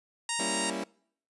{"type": "harmonic tone", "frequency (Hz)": 932, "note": "A#5", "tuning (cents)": -1, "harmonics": [1, 2, 3, 4, 5, 6, 7, 8, 9, 10], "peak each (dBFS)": [-37, -38, -37, -40, -40, -41, -43, -38, -39, -38], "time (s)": [0.29, 0.7], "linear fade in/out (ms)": 2}
{"type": "chord", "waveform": "20% pulse", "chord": "G diminished seventh", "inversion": "none", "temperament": "equal", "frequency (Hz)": [196, 233.1, 277.2, 329.6], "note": ["G3", "Bb3", "Db4", "Fb4"], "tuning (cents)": [0, 0, 0, 0], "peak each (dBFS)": -33, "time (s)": [0.39, 0.84], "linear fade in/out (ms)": 5}
{"effects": ["noise-tail reverb RT60 0.6 s tail -24 dB re dry", "resampled to 24000 Hz"]}